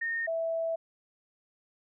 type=tone pair in turn; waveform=sine; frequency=1837 / 657.6 Hz; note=A#6 / E5; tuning=-26 / -4 cents; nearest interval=octave + tritone; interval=1778 cents; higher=first; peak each=-29 / -28 dBFS; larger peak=second; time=0.01-0.27 / 0.27-0.76 s; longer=second; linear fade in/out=10 ms; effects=none